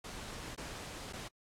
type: noise with dropouts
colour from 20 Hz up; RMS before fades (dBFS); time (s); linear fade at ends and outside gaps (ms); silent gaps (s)
pink; -45; 0.04-1.28; 5; 0.551-0.576 / 1.127-1.132
effects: low-pass 9000 Hz 12 dB/octave + AAC 64 kbps